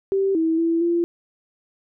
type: tone with pitch steps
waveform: sine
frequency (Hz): 389.4 / 324.1 / 331.9 / 341.9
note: G4 / E4 / E4 / F4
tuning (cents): -12 / -29 / +12 / -37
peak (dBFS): -17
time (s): 0.12-1.04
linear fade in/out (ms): 0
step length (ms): 230
effects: none